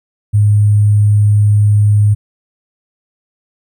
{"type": "tone with sample-and-hold", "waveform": "sine", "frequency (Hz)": 104, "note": "G#2", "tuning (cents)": 3, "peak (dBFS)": -6, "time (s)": [0.33, 2.15], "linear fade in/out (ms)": 20, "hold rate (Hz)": 8820, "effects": []}